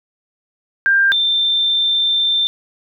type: tone pair in turn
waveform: sine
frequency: 1591 / 3572 Hz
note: G6 / A7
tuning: +25 / +25 cents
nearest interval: octave + major second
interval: 1400 cents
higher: second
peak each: -10 / -13 dBFS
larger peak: first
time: 0.86-1.12 / 1.12-2.47 s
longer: second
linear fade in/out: 0 ms
effects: none